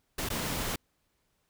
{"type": "noise with dropouts", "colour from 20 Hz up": "pink", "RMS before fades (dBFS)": -33, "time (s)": [0.18, 0.76], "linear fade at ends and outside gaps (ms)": 5, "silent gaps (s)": [0.289, 0.301], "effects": ["pink hiss -75 dBFS RMS until 1.49 s"]}